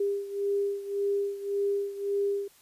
sine beating tone pair, 400.7 / 402.5 Hz, G4 / G4, +38 / +46 cents, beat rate 1.8 Hz, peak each -28 / -32 dBFS, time 0-2.48 s, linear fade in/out 5 ms, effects white hiss -59 dBFS RMS until 2.61 s + resampled to 32000 Hz

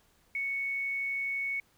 sine tone with quantisation, 2217 Hz, C#7, in tune, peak -30 dBFS, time 0.35-1.6 s, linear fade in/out 2 ms, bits 10, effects pink hiss -67 dBFS RMS until 1.77 s

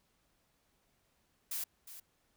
blue noise with echo, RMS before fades -38 dBFS, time 1.51-1.64 s, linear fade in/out 5 ms, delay 360 ms, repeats 1, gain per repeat -12 dB, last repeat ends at 2 s, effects pink hiss -75 dBFS RMS until 2.36 s

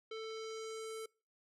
square tone with low-pass filter sweep, 442.5 Hz, A4, 10 cents sharp, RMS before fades -44 dBFS, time 0.11-1.06 s, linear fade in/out 5 ms, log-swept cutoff 3700 to 11000 Hz, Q 1.9, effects noise-tail reverb RT60 0.4 s tail -26 dB re dry

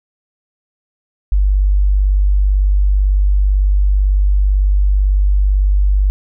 sine tone, 49 Hz, G1, in tune, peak -9 dBFS, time 1.32-6.1 s, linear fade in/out 0 ms, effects none

